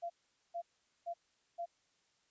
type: tone bursts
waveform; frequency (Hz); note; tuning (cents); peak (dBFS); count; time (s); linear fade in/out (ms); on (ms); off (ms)
sine; 686; F5; -31; -37; 4; 0.02-1.66; 20; 80; 440
effects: white hiss -75 dBFS RMS until 2.3 s + resampled to 16000 Hz